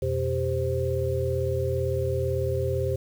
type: tone cluster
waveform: sine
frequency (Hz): 86.3 / 124.2 / 395 / 523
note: F2 / B2 / G4 / C5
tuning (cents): -20 / +10 / +13 / -1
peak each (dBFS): -29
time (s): 0.02-2.96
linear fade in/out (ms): 5
effects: 8-bit